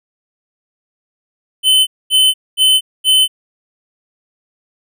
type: tone bursts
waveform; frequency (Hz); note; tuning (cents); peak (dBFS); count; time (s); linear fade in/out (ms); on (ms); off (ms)
square; 3046; F#7; +50; -8; 4; 1.63-3.28; 50; 240; 230
effects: none